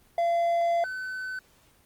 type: tone pair in turn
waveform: triangle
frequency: 683 / 1515.2 Hz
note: F5 / F#6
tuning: -39 / +41 cents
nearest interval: octave + major second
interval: 1380 cents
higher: second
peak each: -20 / -30 dBFS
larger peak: first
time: 0.18-0.84 / 0.84-1.39 s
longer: first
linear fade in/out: 2 ms
effects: pink hiss -61 dBFS RMS until 1.85 s + Opus 24 kbps